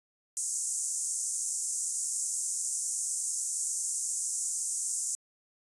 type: band-pass noise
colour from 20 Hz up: pink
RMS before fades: -33 dBFS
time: 0.37-5.15 s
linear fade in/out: 0 ms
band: 6600 to 9500 Hz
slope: 48 dB/octave
effects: resampled to 24000 Hz